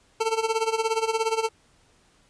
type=tone with tremolo; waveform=25% pulse; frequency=447.1 Hz; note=A4; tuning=28 cents sharp; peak=-16 dBFS; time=0.2-1.49 s; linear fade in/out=10 ms; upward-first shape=sine; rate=17 Hz; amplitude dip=80%; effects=pink hiss -61 dBFS RMS until 2.29 s + resampled to 22050 Hz